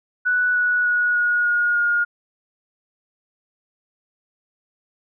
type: tone with pitch steps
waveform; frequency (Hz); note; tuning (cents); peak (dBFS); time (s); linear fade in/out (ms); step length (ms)
sine; 1480 / 1468.9 / 1457.9 / 1447 / 1436.2 / 1425.5; F#6 / F#6 / F#6 / F#6 / F6 / F6; 0 / -13 / -26 / -39 / +48 / +35; -16; 0.25-2.05; 20; 300
effects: none